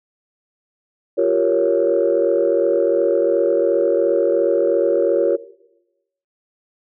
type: chord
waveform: sine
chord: G half-diminished seventh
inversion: third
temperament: equal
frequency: 349.2 / 392 / 466.2 / 554.4 Hz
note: F4 / G4 / Bb4 / Db5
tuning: 0 / 0 / 0 / 0 cents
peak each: -19 / -21 / -18 / -17 dBFS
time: 1.17-5.37 s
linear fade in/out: 20 ms
effects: noise-tail reverb RT60 0.9 s tail -17 dB re dry + tanh soft clip ceiling -6 dBFS